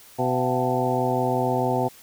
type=harmonic tone with a mistuned harmonic; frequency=126.2 Hz; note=B2; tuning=38 cents sharp; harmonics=1 / 2 / 3 / 4 / 5 / 6 / 7; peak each=-28 / -28 / -28 / -28 / -28 / -28 / -28 dBFS; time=0.18-1.89 s; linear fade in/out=20 ms; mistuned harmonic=5; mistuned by=+110 cents; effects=white hiss -49 dBFS RMS until 2.02 s